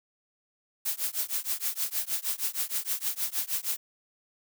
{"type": "noise with tremolo", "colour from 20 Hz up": "blue", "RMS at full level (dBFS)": -27, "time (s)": [0.85, 3.77], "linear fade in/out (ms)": 10, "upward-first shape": "triangle", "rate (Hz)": 6.4, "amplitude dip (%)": 100, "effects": []}